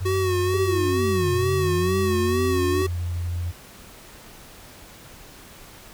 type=tone with pitch glide; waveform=sine; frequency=93.7 to 86.92 Hz; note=F#2 to F2; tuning=+22 to -8 cents; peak=-24 dBFS; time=0-3.52 s; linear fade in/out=20 ms; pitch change=-130 cents; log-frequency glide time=0.93-2.95 s
type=tone with vibrato; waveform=square; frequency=370 Hz; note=F#4; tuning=in tune; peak=-22 dBFS; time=0.05-2.87 s; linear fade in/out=10 ms; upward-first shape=sine; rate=2.2 Hz; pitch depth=54 cents each way
type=linear two-way sweep; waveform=sine; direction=down then up; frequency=410 to 115.8 to 302.3 Hz; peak=-26 dBFS; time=0.54-2.82 s; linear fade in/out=0 ms; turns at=1.37 s
effects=pink hiss -45 dBFS RMS until 5.93 s